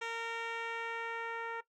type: tone with low-pass filter sweep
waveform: 10% pulse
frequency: 460 Hz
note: A#4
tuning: 23 cents flat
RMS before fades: -39 dBFS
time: 0.01-1.61 s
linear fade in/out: 10 ms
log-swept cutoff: 4400 to 1600 Hz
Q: 1
effects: noise-tail reverb RT60 0.1 s tail -17 dB re dry